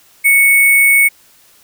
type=tone with sample-and-hold; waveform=sine; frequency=2217 Hz; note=C#7; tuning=in tune; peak=-6 dBFS; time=0.24-1.09 s; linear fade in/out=20 ms; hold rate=11025 Hz; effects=white hiss -48 dBFS RMS until 1.63 s